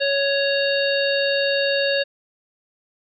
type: harmonic tone with a mistuned harmonic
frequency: 556 Hz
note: C#5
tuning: 5 cents sharp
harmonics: 1 / 3 / 5 / 7 / 8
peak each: -20 / -25 / -27 / -28 / -29 dBFS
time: 0-2.04 s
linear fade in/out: 20 ms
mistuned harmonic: 7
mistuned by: -72 cents
effects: none